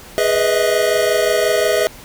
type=chord; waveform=square; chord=E major seventh; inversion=first; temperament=equal with one note detuned; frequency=415.3 / 493.9 / 622.3 / 647.9 Hz; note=G#4 / B4 / D#5 / E5; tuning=0 / 0 / 0 / -30 cents; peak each=-20 dBFS; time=0.18-1.87 s; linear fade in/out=0 ms; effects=pink hiss -39 dBFS RMS until 2.04 s